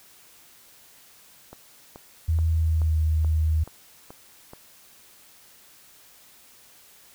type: click train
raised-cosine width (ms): 1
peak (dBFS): -27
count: 8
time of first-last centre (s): 1.53-4.534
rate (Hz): 2.33
type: tone with pitch glide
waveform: sine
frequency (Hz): 81.1 to 78.61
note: E2 to D#2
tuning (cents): -28 to +18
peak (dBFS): -19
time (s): 2.28-3.64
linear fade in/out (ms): 10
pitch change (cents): -54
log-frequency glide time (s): 2.49-2.99
effects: white hiss -53 dBFS RMS until 7.14 s